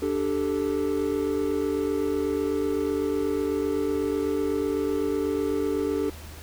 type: chord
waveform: triangle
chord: D suspended fourth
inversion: none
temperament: equal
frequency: 293.7 / 392 / 440 Hz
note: D4 / G4 / A4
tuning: 0 / 0 / 0 cents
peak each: -26 dBFS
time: 0.02-6.1 s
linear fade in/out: 5 ms
effects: added 78 Hz sine -41 dBFS peak until 6.42 s + pink hiss -45 dBFS RMS until 6.42 s